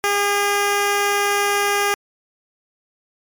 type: tone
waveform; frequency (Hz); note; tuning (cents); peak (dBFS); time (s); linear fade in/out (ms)
10% pulse; 405.9; G#4; -40; -8; 0.04-1.94; 0
effects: MP3 96 kbps

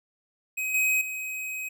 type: tone with level steps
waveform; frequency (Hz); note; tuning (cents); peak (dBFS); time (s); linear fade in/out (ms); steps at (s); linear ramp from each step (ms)
square; 2529; D#7; +28; -28 / -22 / -32; 0.57-1.69; 10; 0.74 / 1.01; 5
effects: none

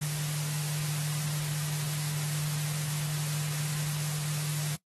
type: tone in noise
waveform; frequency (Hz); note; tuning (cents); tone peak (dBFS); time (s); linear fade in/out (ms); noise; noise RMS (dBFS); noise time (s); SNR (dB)
sine; 150; D3; +37; -30; 0.01-4.76; 10; white; -37; 0.01-4.76; +4
effects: noise-tail reverb RT60 0.1 s tail -17 dB re dry + AAC 32 kbps

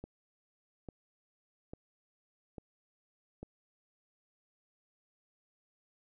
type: click train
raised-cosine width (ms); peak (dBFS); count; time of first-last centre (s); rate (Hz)
2; -30; 5; 0.04-3.43; 1.18
effects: none

